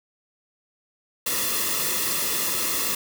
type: noise with comb filter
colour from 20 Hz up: white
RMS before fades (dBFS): -25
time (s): 1.26-2.95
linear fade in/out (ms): 5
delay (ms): 1.3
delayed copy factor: -0.75
effects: none